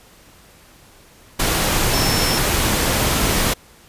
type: tone in noise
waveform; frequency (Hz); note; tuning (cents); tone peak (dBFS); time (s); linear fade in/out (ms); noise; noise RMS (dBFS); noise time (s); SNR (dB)
sine; 5400; E8; +41; -23; 1.93-2.39; 10; pink; -18; 1.39-3.54; -8
effects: pink hiss -48 dBFS RMS until 3.88 s + resampled to 32000 Hz